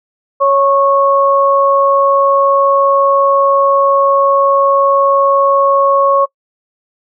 sine tone pair together, 554.4 / 1099.9 Hz, C#5 / C#6, 0 / -14 cents, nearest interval octave, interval 1186 cents, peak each -10 dBFS, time 0.4-6.26 s, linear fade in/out 20 ms, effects noise-tail reverb RT60 0.1 s tail -24 dB re dry

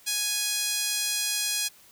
5% pulse tone with high-pass filter, 830.6 Hz, G#5, in tune, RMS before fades -28 dBFS, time 0.06-1.69 s, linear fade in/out 20 ms, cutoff 2400 Hz, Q 0.79, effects white hiss -55 dBFS RMS until 1.91 s

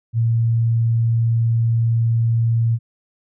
sine tone, 115.2 Hz, A#2, 20 cents flat, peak -14 dBFS, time 0.13-2.79 s, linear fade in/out 50 ms, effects none

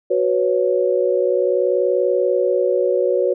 sine chord, F# suspended fourth, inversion none, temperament equal, 370 / 493.9 / 554.4 Hz, F#4 / B4 / C#5, 0 / 0 / 0 cents, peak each -19 dBFS, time 0.1-3.34 s, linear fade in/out 10 ms, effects none

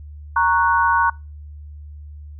sine chord, F# major, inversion first, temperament equal with one note detuned, 932.3 / 1105.5 / 1480 Hz, A#5 / C#6 / F#6, 0 / -5 / 0 cents, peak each -17 / -19 / -19 dBFS, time 0.36-1.1 s, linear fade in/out 5 ms, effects noise-tail reverb RT60 0.3 s tail -26 dB re dry + added 74 Hz sine -34 dBFS peak until 2.39 s

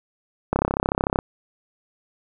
click train, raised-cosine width 1 ms, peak -5 dBFS, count 23, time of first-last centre 0.53-1.189 s, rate 33.4 Hz, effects none

